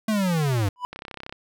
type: linear sweep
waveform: square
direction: down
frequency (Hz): 223 to 93.9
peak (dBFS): -21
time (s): 0.08-0.69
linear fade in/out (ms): 5
type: tone with exponential growth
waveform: triangle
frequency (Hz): 990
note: B5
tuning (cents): +4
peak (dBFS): -20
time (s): 0.76-0.85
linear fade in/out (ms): 0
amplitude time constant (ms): 19
type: click train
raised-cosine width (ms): 0.3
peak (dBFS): -20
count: 14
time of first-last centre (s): 0.93-1.325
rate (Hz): 32.9
effects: none